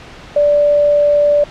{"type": "tone", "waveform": "sine", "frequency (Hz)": 585, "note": "D5", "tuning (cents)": -7, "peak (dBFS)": -8, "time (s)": [0.36, 1.44], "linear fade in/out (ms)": 5, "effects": ["pink hiss -35 dBFS RMS until 1.5 s", "low-pass 4000 Hz 12 dB/octave"]}